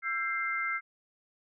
sine tone cluster, 1342 / 1592 / 2093 Hz, E6 / G6 / C7, +31 / +26 / 0 cents, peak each -34 / -36 / -32 dBFS, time 0.02-0.81 s, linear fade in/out 50 ms, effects none

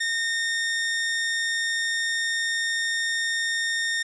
sawtooth tone, 1833 Hz, A#6, 30 cents flat, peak -20 dBFS, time 0-4.03 s, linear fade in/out 10 ms, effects resampled to 22050 Hz

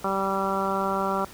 harmonic tone, 194.2 Hz, G3, 16 cents flat, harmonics 1 / 2 / 3 / 4 / 5 / 6 / 7, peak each -31 / -31 / -31 / -31 / -31 / -31 / -31 dBFS, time 0.04-1.25 s, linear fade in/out 5 ms, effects pink hiss -46 dBFS RMS until 1.33 s

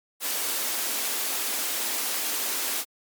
white high-pass noise, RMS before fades -28 dBFS, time 0.2-2.85 s, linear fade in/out 50 ms, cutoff 230 Hz, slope 48 dB/octave, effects MP3 96 kbps

